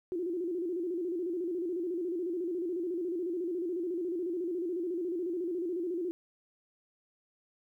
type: tone with vibrato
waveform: sine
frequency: 349.2 Hz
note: F4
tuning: in tune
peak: -31 dBFS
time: 0.12-6.11 s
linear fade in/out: 0 ms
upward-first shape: square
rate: 14 Hz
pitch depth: 84 cents each way
effects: 12-bit